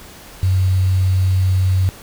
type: tone with quantisation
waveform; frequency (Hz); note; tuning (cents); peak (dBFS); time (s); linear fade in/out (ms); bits
sine; 93.4; F#2; +17; -12; 0.43-1.89; 0; 6
effects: pink hiss -39 dBFS RMS until 2.02 s